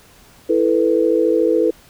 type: chord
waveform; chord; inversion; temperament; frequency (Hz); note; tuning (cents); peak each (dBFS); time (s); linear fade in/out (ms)
sine; E suspended fourth; none; equal; 329.6 / 440 / 493.9; E4 / A4 / B4; 0 / 0 / 0; -17; 0.49-1.71; 10
effects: pink hiss -48 dBFS RMS until 1.89 s